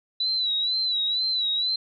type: tone with vibrato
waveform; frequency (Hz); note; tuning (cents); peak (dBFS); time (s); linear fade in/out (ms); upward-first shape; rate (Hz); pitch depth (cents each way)
sine; 3951; B7; 0; -22; 0.2-1.76; 5; sine; 2.1; 74
effects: none